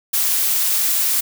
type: noise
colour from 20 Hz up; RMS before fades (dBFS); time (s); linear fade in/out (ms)
blue; -18; 0.13-1.21; 10
effects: none

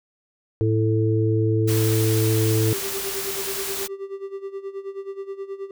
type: harmonic tone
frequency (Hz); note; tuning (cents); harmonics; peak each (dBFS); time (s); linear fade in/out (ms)
110; A2; 0; 1 / 3 / 4; -19 / -24 / -24; 0.61-2.73; 0
type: noise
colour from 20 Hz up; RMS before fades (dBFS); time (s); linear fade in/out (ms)
white; -29; 1.67-3.88; 20
type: tone with tremolo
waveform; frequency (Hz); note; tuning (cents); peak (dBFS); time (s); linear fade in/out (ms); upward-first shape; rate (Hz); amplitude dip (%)
triangle; 392; G4; 0; -25; 2.73-5.71; 2; sine; 9.4; 80
effects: none

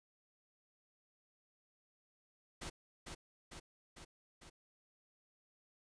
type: noise with echo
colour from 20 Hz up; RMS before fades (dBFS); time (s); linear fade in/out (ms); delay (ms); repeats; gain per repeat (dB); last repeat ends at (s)
pink; -45; 2.61-2.7; 10; 450; 4; -3; 4.5
effects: resampled to 22050 Hz

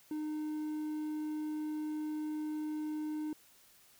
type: tone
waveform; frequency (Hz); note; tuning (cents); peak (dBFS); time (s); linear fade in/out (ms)
triangle; 305.8; D#4; -30; -33; 0.11-3.33; 2
effects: white hiss -63 dBFS RMS until 3.99 s

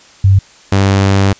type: tone pair in turn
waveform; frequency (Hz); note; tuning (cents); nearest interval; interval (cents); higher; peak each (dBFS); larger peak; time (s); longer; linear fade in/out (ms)
sine / sawtooth; 96.9 / 97.91; G2 / G2; -20 / -2; unison; 18; second; -4; neither; 0.24-0.39 / 0.72-1.33; second; 5
effects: white hiss -42 dBFS RMS until 1.39 s + resampled to 16000 Hz

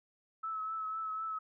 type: tone with vibrato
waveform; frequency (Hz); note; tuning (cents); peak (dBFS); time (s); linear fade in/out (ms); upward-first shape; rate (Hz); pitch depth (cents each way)
sine; 1300; E6; -24; -35; 0.43-1.39; 10; triangle; 4; 29
effects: none

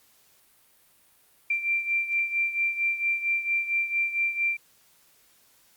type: beating tone pair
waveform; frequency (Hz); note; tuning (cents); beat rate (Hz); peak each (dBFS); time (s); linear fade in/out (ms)
sine; 2359 / 2363.4; D7 / D7; +7 / +10; 4.4; -25 / -30; 1.5-4.57; 5
effects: white hiss -61 dBFS RMS until 5.76 s + Opus 48 kbps

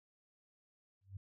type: tone with exponential growth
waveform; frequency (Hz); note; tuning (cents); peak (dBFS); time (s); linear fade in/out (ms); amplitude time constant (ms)
sine; 96.8; G2; -21; -40; 1.01-1.17; 5; 34
effects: none

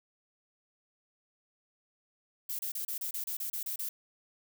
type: noise bursts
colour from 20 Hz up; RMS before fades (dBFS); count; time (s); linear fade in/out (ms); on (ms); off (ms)
violet; -36; 11; 2.49-3.89; 5; 100; 30
effects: none

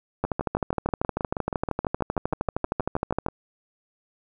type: two click trains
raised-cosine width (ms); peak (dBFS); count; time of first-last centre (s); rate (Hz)
1; -10 / -13; 40 / 20; 0.24-3.263 / 0.25-3.285; 12.9 / 6.26
effects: none

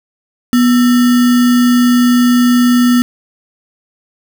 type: tone with sample-and-hold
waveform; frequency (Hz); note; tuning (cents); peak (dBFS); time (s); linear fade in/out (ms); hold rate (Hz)
sine; 244.4; B3; -18; -6; 0.53-3.02; 0; 1575
effects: none

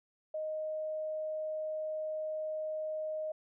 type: tone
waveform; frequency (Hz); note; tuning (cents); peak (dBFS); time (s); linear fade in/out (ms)
sine; 622; D#5; -1; -34; 0.34-3.32; 5
effects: none

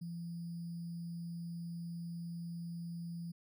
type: tone with sample-and-hold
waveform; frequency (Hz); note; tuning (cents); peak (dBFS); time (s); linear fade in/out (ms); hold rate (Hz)
sine; 169.8; F3; -48; -40; 0.01-3.32; 10; 4900
effects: none

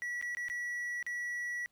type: tone with dropouts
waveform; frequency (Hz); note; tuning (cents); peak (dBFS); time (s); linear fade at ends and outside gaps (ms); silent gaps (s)
triangle; 1940; B6; -31; -33; 0.02-1.66; 0; 0.213-0.225 / 0.349-0.37 / 0.484-0.499 / 1.027-1.065
effects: pink hiss -75 dBFS RMS until 1.71 s

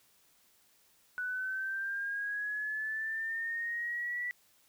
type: linear sweep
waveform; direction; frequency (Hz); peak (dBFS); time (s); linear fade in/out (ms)
sine; up; 1480 to 1962; -33; 1.18-4.31; 0
effects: white hiss -67 dBFS RMS until 4.68 s

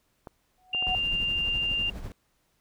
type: clicks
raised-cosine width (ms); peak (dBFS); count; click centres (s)
1; -26; 4; 0.272 / 0.748 / 0.825 / 0.869
type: tone with exponential growth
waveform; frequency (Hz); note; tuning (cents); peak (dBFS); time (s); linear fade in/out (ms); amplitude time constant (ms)
sine; 739; F#5; -2; -26; 0.58-0.95; 1; 79
type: tone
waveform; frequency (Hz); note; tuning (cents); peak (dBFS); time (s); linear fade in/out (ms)
sine; 2794; F7; 0; -25; 0.73-1.9; 5
type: noise with tremolo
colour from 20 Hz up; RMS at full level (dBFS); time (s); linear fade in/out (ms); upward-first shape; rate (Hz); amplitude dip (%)
brown; -35; 0.87-2.12; 0; sine; 12; 50
effects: pink hiss -71 dBFS RMS until 2.6 s

